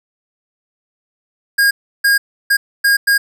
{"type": "tone bursts at uneven times", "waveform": "square", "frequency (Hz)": 1626, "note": "G#6", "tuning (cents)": -37, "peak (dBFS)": -10, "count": 5, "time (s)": [[1.58, 1.71], [2.04, 2.18], [2.5, 2.57], [2.84, 2.97], [3.07, 3.18]], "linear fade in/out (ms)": 10, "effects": []}